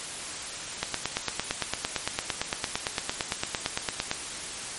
click train, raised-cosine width 0.2 ms, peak -8 dBFS, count 30, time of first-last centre 0.83-4.114 s, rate 8.83 Hz, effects white hiss -36 dBFS RMS until 4.78 s + MP3 48 kbps

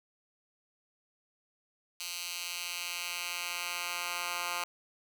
10% pulse tone with high-pass filter sweep, 175.3 Hz, F3, 7 cents sharp, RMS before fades -37 dBFS, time 2-4.64 s, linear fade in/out 2 ms, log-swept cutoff 3600 to 1300 Hz, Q 1.1, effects none

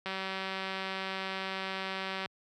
click train, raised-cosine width 0.3 ms, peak -20 dBFS, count 421, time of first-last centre 0.06-2.259 s, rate 191 Hz, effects high-pass 80 Hz 12 dB/octave

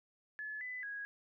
sine tone with pitch steps, 1716 / 2002 / 1654 Hz, A6 / B6 / G#6, -44 / +23 / -8 cents, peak -40 dBFS, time 0.39-1.05 s, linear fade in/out 0 ms, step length 220 ms, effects none

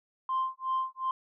sine tone with tremolo, 1046.5 Hz, C6, in tune, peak -24 dBFS, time 0.29-1.11 s, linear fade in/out 2 ms, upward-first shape sine, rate 2.7 Hz, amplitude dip 100%, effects tanh soft clip ceiling -23 dBFS

